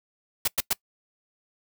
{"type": "noise bursts", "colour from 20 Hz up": "white", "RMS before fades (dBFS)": -23, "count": 3, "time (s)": [0.45, 0.732], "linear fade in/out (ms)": 5, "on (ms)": 28, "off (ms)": 99, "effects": ["noise-tail reverb RT60 0.1 s tail -24 dB re dry"]}